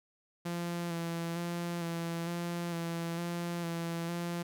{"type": "tone with vibrato", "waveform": "sawtooth", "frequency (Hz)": 170.1, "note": "F3", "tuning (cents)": -45, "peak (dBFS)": -30, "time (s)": [0.45, 4.43], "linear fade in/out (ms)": 10, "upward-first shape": "square", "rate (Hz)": 1.1, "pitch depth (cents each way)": 21, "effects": []}